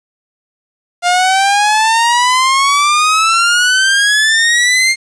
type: exponential sweep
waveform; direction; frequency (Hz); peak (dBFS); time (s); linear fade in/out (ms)
sawtooth; up; 698.5 to 2132; -5; 1.02-4.96; 50
effects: resampled to 22050 Hz + 7-bit